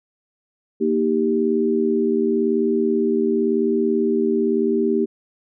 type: chord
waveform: sine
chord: Eb major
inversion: second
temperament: equal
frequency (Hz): 233.1 / 311.1 / 392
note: Bb3 / Eb4 / G4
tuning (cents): 0 / 0 / 0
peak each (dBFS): -21 / -23 / -19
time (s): 0.8-5.06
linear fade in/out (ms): 20
effects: none